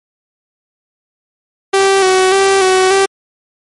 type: tone with vibrato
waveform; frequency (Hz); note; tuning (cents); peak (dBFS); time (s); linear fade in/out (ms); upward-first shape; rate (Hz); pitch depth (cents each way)
sawtooth; 382.1; G4; -44; -4; 1.73-3.06; 10; square; 1.7; 33
effects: MP3 48 kbps